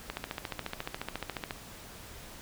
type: click train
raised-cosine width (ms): 0.3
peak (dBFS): -18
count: 21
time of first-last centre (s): 0.1-1.508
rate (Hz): 14.2
effects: pink hiss -48 dBFS RMS until 2.41 s